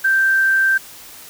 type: tone with quantisation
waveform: sine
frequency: 1567 Hz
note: G6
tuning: 1 cent flat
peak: -12 dBFS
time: 0.04-0.78 s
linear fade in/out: 10 ms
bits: 6
effects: white hiss -39 dBFS RMS until 1.29 s